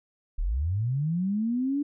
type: linear sweep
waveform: sine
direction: up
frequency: 31.4 to 293.7 Hz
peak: -24 dBFS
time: 0.38-1.83 s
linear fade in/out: 10 ms
effects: none